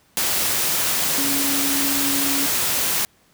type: tone in noise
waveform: sine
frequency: 278.5 Hz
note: C#4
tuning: 8 cents sharp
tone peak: -25 dBFS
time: 1.18-2.46 s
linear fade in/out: 0 ms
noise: white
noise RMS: -21 dBFS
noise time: 0.17-3.05 s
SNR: -7 dB
effects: pink hiss -58 dBFS RMS until 3.33 s + high-pass 60 Hz 12 dB/octave